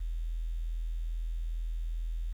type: tone with quantisation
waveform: sine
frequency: 41.2 Hz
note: E1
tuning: in tune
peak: -31 dBFS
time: 0-2.33 s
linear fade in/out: 10 ms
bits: 10
effects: none